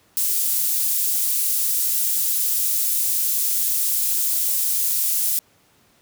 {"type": "high-pass noise", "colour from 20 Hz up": "pink", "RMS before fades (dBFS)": -21, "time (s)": [0.17, 5.39], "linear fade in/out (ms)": 0, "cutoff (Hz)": 11000, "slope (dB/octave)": 12, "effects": ["pink hiss -58 dBFS RMS until 6.01 s", "high-pass 80 Hz 12 dB/octave"]}